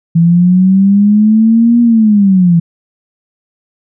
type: linear two-way sweep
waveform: sine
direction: up then down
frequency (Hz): 164.81 to 239.1 to 164.81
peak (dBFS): -4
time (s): 0.15-2.6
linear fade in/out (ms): 10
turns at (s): 1.81
effects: none